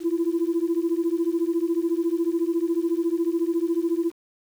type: beating tone pair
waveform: sine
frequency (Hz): 329.6 / 343.6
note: E4 / F4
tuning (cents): 0 / -28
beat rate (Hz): 14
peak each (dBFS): -23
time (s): 0-4.12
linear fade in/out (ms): 50
effects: tanh soft clip ceiling -15 dBFS + 8-bit